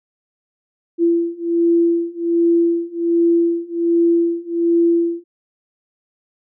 sine beating tone pair, 338 / 339.3 Hz, E4 / F4, +43 / -50 cents, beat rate 1.3 Hz, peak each -17 / -16 dBFS, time 0.98-5.24 s, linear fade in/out 50 ms, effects none

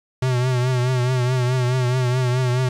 square tone with vibrato, 126.1 Hz, B2, 36 cents sharp, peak -18 dBFS, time 0.22-2.69 s, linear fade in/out 5 ms, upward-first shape triangle, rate 4.7 Hz, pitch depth 66 cents each way, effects low-pass 8000 Hz 12 dB/octave + 8-bit

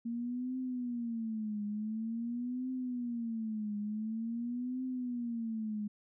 sine tone with vibrato, 231 Hz, A#3, 16 cents flat, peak -34 dBFS, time 0.05-5.88 s, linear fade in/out 10 ms, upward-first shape triangle, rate 0.47 Hz, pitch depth 200 cents each way, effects none

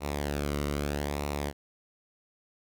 sawtooth tone with flanger, 72.4 Hz, D2, 24 cents flat, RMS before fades -32 dBFS, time 0-1.53 s, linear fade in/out 50 ms, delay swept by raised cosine 0.62 to 1.2 ms, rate 0.79 Hz, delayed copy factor -0.6, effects none

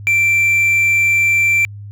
triangle tone with quantisation, 2349 Hz, D7, in tune, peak -9 dBFS, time 0.07-1.65 s, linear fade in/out 0 ms, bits 6, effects added 102 Hz sine -29 dBFS peak until 1.91 s

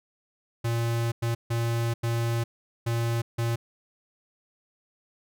square tone bursts at uneven times, 116.54 Hz, A#2, in tune, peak -25 dBFS, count 6, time 0.64-1.12 / 1.22-1.35 / 1.5-1.94 / 2.03-2.44 / 2.86-3.22 / 3.38-3.56 s, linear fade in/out 10 ms, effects none

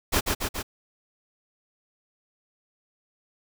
pink noise with echo, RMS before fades -22 dBFS, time 0.12-0.21 s, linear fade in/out 20 ms, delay 140 ms, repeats 3, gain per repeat -3 dB, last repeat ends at 0.63 s, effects none

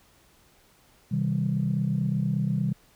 sine chord, C minor, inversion none, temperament equal with one note detuned, 130.81 / 159.38 / 196 Hz, C3 / Eb3 / G3, 0 / +42 / 0 cents, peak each -27 dBFS, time 1.11-2.73 s, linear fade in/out 10 ms, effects tanh soft clip ceiling -15 dBFS + pink hiss -60 dBFS RMS until 2.95 s

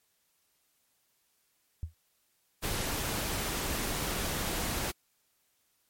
sine tone with exponential decay, 81.1 Hz, E2, 28 cents flat, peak -28 dBFS, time 1.83-1.94 s, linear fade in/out 0 ms, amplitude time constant 23 ms
pink noise, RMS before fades -33 dBFS, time 2.62-4.92 s, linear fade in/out 20 ms
effects white hiss -73 dBFS RMS until 5.89 s + MP3 64 kbps

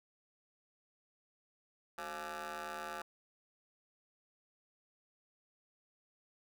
15% pulse ring-modulated tone, 162.4 Hz, E3, 26 cents flat, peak -32 dBFS, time 1.98-3.02 s, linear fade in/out 2 ms, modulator 1020 Hz, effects none

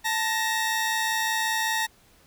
sawtooth tone pair together, 885 / 1875.2 Hz, A5 / A#6, +10 / +10 cents, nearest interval octave + minor second, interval 1300 cents, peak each -23 dBFS, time 0.04-1.87 s, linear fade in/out 20 ms, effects pink hiss -58 dBFS RMS until 2.26 s

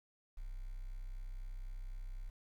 sine tone, 31.98 Hz, C1, 39 cents flat, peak -39 dBFS, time 0.37-2.3 s, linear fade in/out 10 ms, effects tanh soft clip ceiling -40 dBFS + 11-bit

